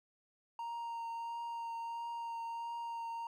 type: tone with vibrato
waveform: triangle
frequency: 929 Hz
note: A#5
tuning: 6 cents flat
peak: -37 dBFS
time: 0.59-3.27 s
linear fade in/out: 2 ms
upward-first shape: triangle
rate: 1.5 Hz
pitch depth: 15 cents each way
effects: none

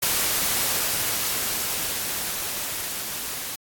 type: noise with level ramp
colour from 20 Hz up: white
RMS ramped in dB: -22 to -32 dBFS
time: 0.02-3.56 s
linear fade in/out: 10 ms
effects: AAC 64 kbps

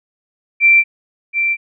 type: tone with echo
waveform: sine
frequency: 2350 Hz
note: D7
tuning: 1 cent sharp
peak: -6 dBFS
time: 0.6-0.84 s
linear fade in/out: 50 ms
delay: 730 ms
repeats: 1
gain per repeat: -7 dB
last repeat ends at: 1.57 s
effects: none

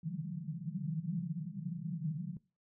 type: band-pass noise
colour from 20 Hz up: white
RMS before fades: -39 dBFS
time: 0.03-2.37 s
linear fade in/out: 2 ms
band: 140 to 190 Hz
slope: 96 dB/octave
effects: noise-tail reverb RT60 0.3 s tail -19 dB re dry

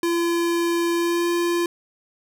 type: tone with pitch glide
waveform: square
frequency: 340.7 to 344.7 Hz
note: F4 to F4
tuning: -43 to -23 cents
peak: -20 dBFS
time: 0.03-1.66 s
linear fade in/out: 2 ms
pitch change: +20 cents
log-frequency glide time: 0.95-1.29 s
effects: none

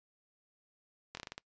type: slowing click train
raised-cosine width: 0.2 ms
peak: -24 dBFS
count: 7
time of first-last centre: 1.15-1.38 s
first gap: 22 ms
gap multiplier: 1.22
effects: noise-tail reverb RT60 0.1 s tail -24 dB re dry + resampled to 16000 Hz

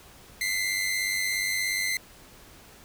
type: tone pair together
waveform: sawtooth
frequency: 2002 / 2099 Hz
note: B6 / C7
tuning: +23 / +5 cents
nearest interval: minor second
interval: 82 cents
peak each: -27 / -24 dBFS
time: 0.41-1.97 s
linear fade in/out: 2 ms
effects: pink hiss -51 dBFS RMS until 2.84 s

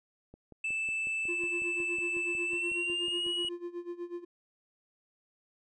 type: click train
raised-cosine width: 2 ms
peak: -37 dBFS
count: 18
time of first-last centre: 0.34-3.448 s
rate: 5.47 Hz
type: tone with pitch glide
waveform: triangle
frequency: 2637 to 2909 Hz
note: E7 to F#7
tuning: 0 to -30 cents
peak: -29 dBFS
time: 0.64-3.49 s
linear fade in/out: 5 ms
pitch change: +170 cents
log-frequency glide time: 2.45-3.29 s
type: tone with tremolo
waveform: triangle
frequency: 348.4 Hz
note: F4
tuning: 4 cents flat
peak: -32 dBFS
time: 1.28-4.25 s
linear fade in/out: 10 ms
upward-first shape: sine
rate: 8.1 Hz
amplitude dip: 85%
effects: resampled to 24000 Hz

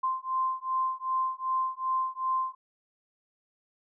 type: beating tone pair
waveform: sine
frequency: 1042 / 1044.6 Hz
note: C6 / C6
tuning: -7 / -3 cents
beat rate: 2.6 Hz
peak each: -30 dBFS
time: 0.03-2.55 s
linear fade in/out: 10 ms
effects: none

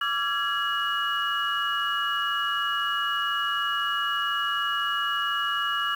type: tone cluster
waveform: sine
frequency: 1159 / 1362 / 1664 / 2902 Hz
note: D6 / F6 / G#6 / F#7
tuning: -23 / -44 / +3 / -34 cents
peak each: -29 dBFS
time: 0.01-5.95 s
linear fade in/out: 5 ms
effects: tanh soft clip ceiling -15 dBFS + 8-bit

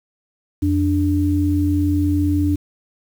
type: tone pair together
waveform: sine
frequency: 87.42 / 293.7 Hz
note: F2 / D4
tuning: +2 / 0 cents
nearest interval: octave + major sixth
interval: 2098 cents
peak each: -18 / -17 dBFS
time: 0.62-2.56 s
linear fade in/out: 10 ms
effects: 7-bit

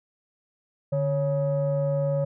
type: tone pair together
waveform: sine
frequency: 146.83 / 554.7 Hz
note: D3 / C#5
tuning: 0 / +1 cents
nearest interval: octave + major seventh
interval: 2301 cents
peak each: -23 dBFS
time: 0.92-2.25 s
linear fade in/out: 10 ms
effects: tanh soft clip ceiling -18 dBFS

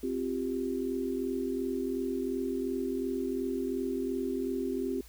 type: chord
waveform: sine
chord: C suspended fourth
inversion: none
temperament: equal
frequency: 261.6 / 349.2 / 392 Hz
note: C4 / F4 / G4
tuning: 0 / 0 / 0 cents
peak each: -33 / -36 / -34 dBFS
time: 0.03-5.01 s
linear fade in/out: 5 ms
effects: added 56 Hz sine -51 dBFS peak until 5.08 s + white hiss -57 dBFS RMS until 5.08 s

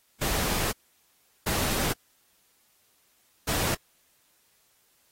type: noise bursts at uneven times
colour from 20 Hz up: pink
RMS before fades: -28 dBFS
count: 3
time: 0.21-0.72 / 1.46-1.93 / 3.47-3.75 s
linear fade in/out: 10 ms
effects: white hiss -66 dBFS RMS until 5.11 s + AAC 48 kbps

